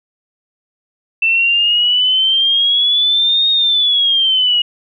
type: exponential two-way sweep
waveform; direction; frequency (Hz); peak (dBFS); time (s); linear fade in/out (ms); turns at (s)
sine; up then down; 2662 to 3729 to 2882; -10; 1.22-4.62; 5; 3.5
effects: none